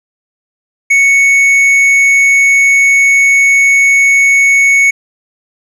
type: tone with tanh clipping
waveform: sine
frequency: 2217 Hz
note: C#7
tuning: in tune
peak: -6 dBFS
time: 0.9-4.91 s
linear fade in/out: 10 ms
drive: 7 dB
effects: none